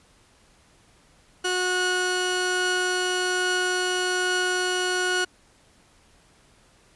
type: tone pair together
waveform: sawtooth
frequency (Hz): 364.7 / 1460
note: F#4 / F#6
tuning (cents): -25 / -24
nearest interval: 2 octaves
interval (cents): 2401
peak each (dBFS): -22 / -21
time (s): 1.44-5.25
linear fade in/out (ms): 10
effects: pink hiss -58 dBFS RMS until 6.95 s + resampled to 24000 Hz